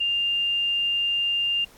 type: tone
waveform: sine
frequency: 2800 Hz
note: F7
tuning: 4 cents sharp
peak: -21 dBFS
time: 0-1.65 s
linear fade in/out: 10 ms
effects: pink hiss -53 dBFS RMS until 1.77 s + AAC 64 kbps